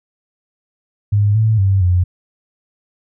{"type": "tone with pitch steps", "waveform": "sine", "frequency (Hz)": [103, 110.1, 97.1, 89.8], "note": ["G#2", "A2", "G2", "F2"], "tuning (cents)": [-14, 2, -16, 49], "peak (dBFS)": -10, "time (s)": [1.12, 2.04], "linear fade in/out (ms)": 10, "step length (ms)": 230, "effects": []}